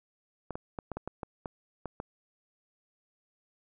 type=clicks; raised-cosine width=1 ms; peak=-22 dBFS; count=10; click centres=0.507 / 0.555 / 0.788 / 0.917 / 0.97 / 1.076 / 1.232 / 1.458 / 1.857 / 2.001 s; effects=none